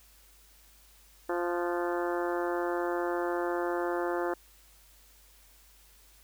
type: harmonic tone with a mistuned harmonic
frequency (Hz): 174.61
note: F3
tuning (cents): 0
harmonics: 2 / 3 / 4 / 5 / 6 / 7 / 8 / 9 / 10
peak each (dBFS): -31 / -35 / -37 / -39 / -41 / -42 / -43 / -44 / -45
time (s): 1.29-4.34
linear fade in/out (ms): 5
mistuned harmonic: 9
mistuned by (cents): -40
effects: added 50 Hz sine -60 dBFS peak until 6.23 s + white hiss -60 dBFS RMS until 6.23 s